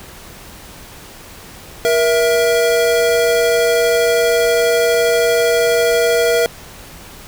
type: tone pair together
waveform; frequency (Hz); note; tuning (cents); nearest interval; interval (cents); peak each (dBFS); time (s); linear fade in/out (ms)
square; 473.2 / 660; A#4 / E5; +26 / +2; tritone; 576; -14 / -17; 1.85-6.46; 0
effects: pink hiss -37 dBFS RMS until 7.27 s